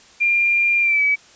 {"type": "tone with pitch glide", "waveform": "sine", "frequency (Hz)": [2394, 2285], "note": ["D7", "D7"], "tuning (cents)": [33, -48], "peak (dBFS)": -14, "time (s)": [0.2, 1.16], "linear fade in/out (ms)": 20, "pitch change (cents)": -81, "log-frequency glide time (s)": [0.81, 1.02], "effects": ["white hiss -48 dBFS RMS until 1.35 s", "resampled to 16000 Hz"]}